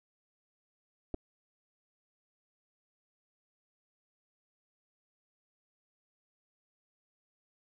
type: clicks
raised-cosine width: 2 ms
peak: -24 dBFS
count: 2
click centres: 1.142 / 1.145 s
effects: none

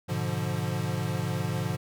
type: chord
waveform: square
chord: G# diminished seventh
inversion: none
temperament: equal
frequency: 103.83 / 123.47 / 146.83 / 174.61 Hz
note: G#2 / B2 / D3 / F3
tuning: 0 / 0 / 0 / 0 cents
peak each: -34 dBFS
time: 0.08-1.77 s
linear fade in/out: 20 ms
effects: none

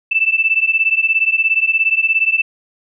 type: beating tone pair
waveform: sine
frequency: 2639 / 2656 Hz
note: E7 / E7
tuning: +1 / +12 cents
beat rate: 17 Hz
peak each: -15 dBFS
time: 0.11-2.42 s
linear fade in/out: 10 ms
effects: none

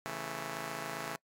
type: chord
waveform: 5% pulse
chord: A major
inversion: first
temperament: just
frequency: 137.5 / 165 / 220 Hz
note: C#3 / E3 / A3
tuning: -14 / +2 / 0 cents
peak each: -32 dBFS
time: 0.06-1.16 s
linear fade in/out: 0 ms
effects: noise-tail reverb RT60 0.1 s tail -26 dB re dry + AAC 64 kbps

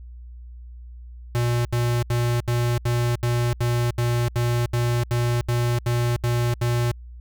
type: tone bursts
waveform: square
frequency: 120 Hz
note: B2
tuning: 49 cents flat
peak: -20 dBFS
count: 15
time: 1.35-6.914 s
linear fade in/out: 0 ms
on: 300 ms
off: 76 ms
effects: added 60 Hz sine -37 dBFS peak until 7.2 s

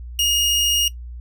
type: tone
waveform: sawtooth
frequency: 2859 Hz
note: F7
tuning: 40 cents sharp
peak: -13 dBFS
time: 0.19-0.88 s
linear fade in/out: 2 ms
effects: noise-tail reverb RT60 0.1 s tail -18 dB re dry + added 60 Hz sine -31 dBFS peak until 1.2 s

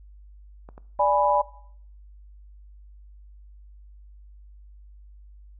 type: clicks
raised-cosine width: 1 ms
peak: -30 dBFS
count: 3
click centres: 0.689 / 0.779 / 0.991 s
type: chord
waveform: sine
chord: G# diminished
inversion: second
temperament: equal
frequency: 587.3 / 830.6 / 987.8 Hz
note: D5 / G#5 / B5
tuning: 0 / 0 / 0 cents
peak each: -22 dBFS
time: 0.99-1.42 s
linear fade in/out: 10 ms
effects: noise-tail reverb RT60 0.6 s tail -18 dB re dry + added 50 Hz sine -45 dBFS peak until 5.59 s

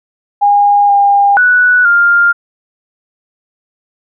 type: tone with pitch steps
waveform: sine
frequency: 815 / 805 / 1478 / 1401 Hz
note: G#5 / G5 / F#6 / F6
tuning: -33 / +46 / -2 / +5 cents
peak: -5 dBFS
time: 0.41-2.33 s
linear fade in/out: 20 ms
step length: 480 ms
effects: none

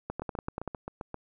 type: two click trains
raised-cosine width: 1 ms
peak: -19 / -22 dBFS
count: 7 / 8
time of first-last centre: 0.1-0.677 / 0.22-1.143 s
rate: 10.4 / 7.58 Hz
effects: none

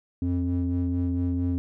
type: ring-modulated tone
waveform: triangle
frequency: 89.1 Hz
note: F2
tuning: 35 cents sharp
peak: -18 dBFS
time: 0.22-1.58 s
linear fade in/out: 0 ms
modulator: 176 Hz
effects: none

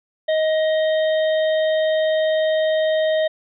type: harmonic tone with a mistuned harmonic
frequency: 628 Hz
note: D#5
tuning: 16 cents sharp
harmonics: 1 / 3 / 5 / 6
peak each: -16 / -29 / -34 / -33 dBFS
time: 0.28-3.28 s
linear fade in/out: 10 ms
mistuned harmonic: 6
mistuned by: -32 cents
effects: none

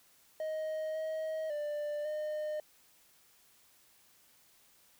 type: tone with pitch steps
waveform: triangle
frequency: 626 / 632 / 592 / 609 Hz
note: D#5 / D#5 / D5 / D#5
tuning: +10 / +27 / +14 / -37 cents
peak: -32 dBFS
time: 0.4-2.6 s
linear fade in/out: 2 ms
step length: 550 ms
effects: white hiss -65 dBFS RMS until 4.99 s

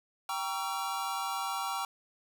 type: chord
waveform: square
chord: G diminished seventh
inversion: none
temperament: just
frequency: 784 / 940.8 / 1128.9 / 1354.7 Hz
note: G5 / Bb5 / Db6 / Fb6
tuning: 0 / +16 / +31 / +47 cents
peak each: -38 / -39 / -39 / -39 dBFS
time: 0.29-1.85 s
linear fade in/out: 2 ms
effects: none

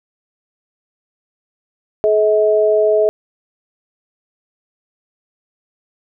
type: tone pair together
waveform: sine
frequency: 426.6 / 639.9 Hz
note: G#4 / D#5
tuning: +46 / +48 cents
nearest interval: perfect fifth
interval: 702 cents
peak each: -13 dBFS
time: 2.04-3.09 s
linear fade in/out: 0 ms
effects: none

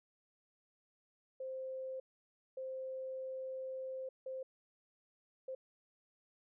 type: tone bursts at uneven times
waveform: sine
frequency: 523.3 Hz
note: C5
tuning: in tune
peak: -40 dBFS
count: 4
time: 1.4-2 / 2.57-4.09 / 4.26-4.43 / 5.48-5.55 s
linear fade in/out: 5 ms
effects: none

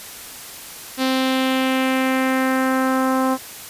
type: tone with low-pass filter sweep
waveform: sawtooth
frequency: 261.6 Hz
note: C4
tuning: in tune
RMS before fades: -19 dBFS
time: 0.97-3.38 s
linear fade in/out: 50 ms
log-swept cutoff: 4400 to 1100 Hz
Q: 2.1
effects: white hiss -36 dBFS RMS until 3.69 s + resampled to 32000 Hz

